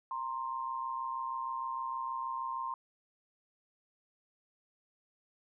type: tone pair together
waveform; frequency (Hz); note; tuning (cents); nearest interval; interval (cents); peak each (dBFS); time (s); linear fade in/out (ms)
sine; 927 / 1053.4; A#5 / C6; -10 / +11; major second; 221; -39 / -36; 0.11-2.74; 2
effects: none